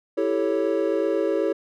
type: chord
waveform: triangle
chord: A dominant seventh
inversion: second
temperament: equal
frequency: 329.6 / 392 / 440 / 554.4 Hz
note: E4 / G4 / A4 / C#5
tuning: 0 / 0 / 0 / 0 cents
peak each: -24 dBFS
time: 0.17-1.53 s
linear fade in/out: 10 ms
effects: none